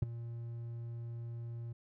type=tone with ADSR envelope; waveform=triangle; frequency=117.2 Hz; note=A#2; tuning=10 cents sharp; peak=-22 dBFS; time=0.02-1.73 s; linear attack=6 ms; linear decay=14 ms; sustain=-16 dB; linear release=8 ms; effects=none